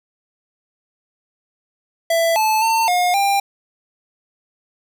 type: tone with pitch steps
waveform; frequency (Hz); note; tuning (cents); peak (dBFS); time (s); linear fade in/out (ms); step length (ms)
square; 665 / 870 / 901 / 716 / 796; E5 / A5 / A5 / F5 / G5; +15 / -20 / +41 / +43 / +26; -15; 2.1-3.4; 5; 260
effects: none